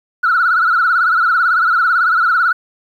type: tone with vibrato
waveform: sine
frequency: 1391 Hz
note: F6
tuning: 7 cents flat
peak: -9 dBFS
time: 0.23-2.53 s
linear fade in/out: 10 ms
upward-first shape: triangle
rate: 18 Hz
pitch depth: 140 cents each way
effects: tanh soft clip ceiling -6 dBFS + 8-bit

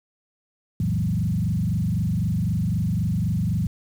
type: tone with frequency modulation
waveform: sine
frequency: 140 Hz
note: C#3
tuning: 18 cents sharp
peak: -20 dBFS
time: 0.8-3.67 s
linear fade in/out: 2 ms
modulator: 23.9 Hz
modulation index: 2.3
effects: 8-bit

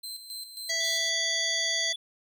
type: tone with tremolo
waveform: sawtooth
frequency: 4104 Hz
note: C8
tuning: 34 cents flat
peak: -33 dBFS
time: 0.03-1.1 s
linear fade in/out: 10 ms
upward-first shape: square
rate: 3.7 Hz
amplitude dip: 60%
type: harmonic tone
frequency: 659.3 Hz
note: E5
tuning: in tune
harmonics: 1 / 3 / 5 / 7 / 9 / 10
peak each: -39 / -31 / -36 / -31 / -38 / -33 dBFS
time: 0.69-1.93 s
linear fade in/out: 10 ms
type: tone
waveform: triangle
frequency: 3445 Hz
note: A7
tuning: 37 cents flat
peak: -31 dBFS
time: 0.8-1.96 s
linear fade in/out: 5 ms
effects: none

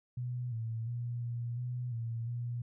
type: tone with pitch steps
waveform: sine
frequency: 123.4 / 113.3 / 119.9 / 118.9 / 123.5 / 115.4 / 120.1 Hz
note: B2 / A#2 / A#2 / A#2 / B2 / A#2 / B2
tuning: -1 / -49 / +49 / +35 / 0 / -17 / -48 cents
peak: -34 dBFS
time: 0.17-2.62 s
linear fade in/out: 5 ms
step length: 350 ms
effects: none

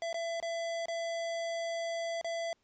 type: tone with dropouts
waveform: square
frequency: 670 Hz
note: E5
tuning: 28 cents sharp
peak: -34 dBFS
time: 0.02-2.53 s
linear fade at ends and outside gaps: 1 ms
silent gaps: 0.129-0.143 / 0.401-0.426 / 0.857-0.883 / 2.213-2.245 s
effects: pink hiss -75 dBFS RMS until 2.63 s + resampled to 16000 Hz

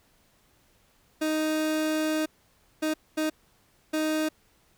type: tone bursts at uneven times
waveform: 30% pulse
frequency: 311.1 Hz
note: D#4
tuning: in tune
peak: -22 dBFS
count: 4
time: 1.21-2.26 / 2.82-2.94 / 3.17-3.3 / 3.93-4.29 s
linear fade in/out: 10 ms
effects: pink hiss -64 dBFS RMS until 4.77 s

